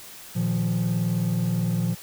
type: chord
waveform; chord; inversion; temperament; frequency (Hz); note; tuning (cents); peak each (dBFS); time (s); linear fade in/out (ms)
triangle; Bb suspended fourth; none; just; 116.54 / 155.39 / 174.81; Bb2 / Eb3 / F3; 0 / -2 / +2; -23 / -26 / -21; 0.35-1.95; 20
effects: tanh soft clip ceiling -16 dBFS + white hiss -43 dBFS RMS until 2.02 s